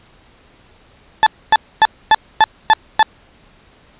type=tone bursts; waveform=35% pulse; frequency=873 Hz; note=A5; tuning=14 cents flat; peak=-4 dBFS; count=7; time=1.23-3.028 s; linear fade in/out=0 ms; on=34 ms; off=260 ms; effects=pink hiss -49 dBFS RMS until 3.99 s + resampled to 8000 Hz